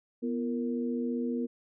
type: tone cluster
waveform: sine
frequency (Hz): 244.8 / 339.5 / 462.7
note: B3 / F4 / A#4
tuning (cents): -15 / -49 / -13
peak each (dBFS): -30 / -38 / -36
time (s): 0.22-1.47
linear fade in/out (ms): 20
effects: none